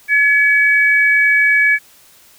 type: tone pair together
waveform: sine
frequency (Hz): 1702.1 / 2272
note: G#6 / C#7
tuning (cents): +42 / +42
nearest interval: perfect fourth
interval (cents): 500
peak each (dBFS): -12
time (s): 0.08-1.79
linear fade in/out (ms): 50
effects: white hiss -47 dBFS RMS until 2.38 s